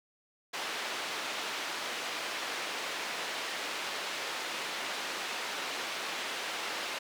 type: band-pass noise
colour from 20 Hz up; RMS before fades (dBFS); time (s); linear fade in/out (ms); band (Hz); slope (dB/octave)
white; -37; 0.53-6.99; 10; 350 to 3400; 12
effects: none